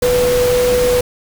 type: tone in noise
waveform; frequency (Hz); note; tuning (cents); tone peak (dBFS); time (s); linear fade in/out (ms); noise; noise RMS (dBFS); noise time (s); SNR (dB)
sine; 493.9; B4; 0; -11; 0.02-1.01; 5; pink; -21; 0.02-1.01; +7
effects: none